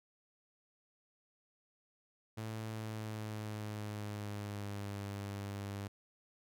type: tone with pitch glide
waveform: sawtooth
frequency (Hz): 110 to 100.29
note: A2 to G2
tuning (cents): 0 to +40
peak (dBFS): -36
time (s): 2.37-5.88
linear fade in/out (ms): 10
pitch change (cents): -160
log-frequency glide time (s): 2.71-5.07
effects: none